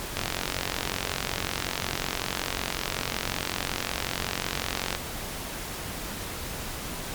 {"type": "click train", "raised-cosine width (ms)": 0.2, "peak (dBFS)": -9, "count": 218, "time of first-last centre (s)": [0.17, 4.95], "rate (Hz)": 45.4, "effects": ["pink hiss -35 dBFS RMS until 7.14 s", "MP3 96 kbps"]}